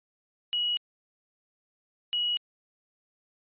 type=tone pair in turn; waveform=sine; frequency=2912 / 2912 Hz; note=F#7 / F#7; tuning=-28 / -28 cents; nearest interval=unison; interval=0 cents; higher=neither; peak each=-25 dBFS; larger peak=neither; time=0.53-0.77 / 2.13-2.37 s; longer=neither; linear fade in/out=0 ms; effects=resampled to 8000 Hz